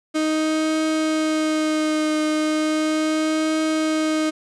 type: tone with vibrato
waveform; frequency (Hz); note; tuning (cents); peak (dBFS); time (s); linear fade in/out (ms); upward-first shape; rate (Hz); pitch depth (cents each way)
35% pulse; 311.1; D#4; 0; -17; 0.14-4.31; 20; triangle; 0.36; 20
effects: resampled to 22050 Hz + 9-bit